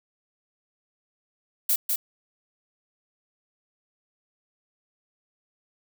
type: noise with echo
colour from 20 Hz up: violet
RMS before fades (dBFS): -22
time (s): 1.69-1.76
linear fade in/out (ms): 5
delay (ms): 200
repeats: 1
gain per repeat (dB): -3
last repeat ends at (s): 1.96
effects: none